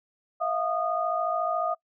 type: tone cluster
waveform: sine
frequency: 652 / 706 / 1230 Hz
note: E5 / F5 / D#6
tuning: -19 / +19 / -20 cents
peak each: -29 dBFS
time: 0.4-1.75 s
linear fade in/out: 20 ms
effects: noise-tail reverb RT60 0.1 s tail -23 dB re dry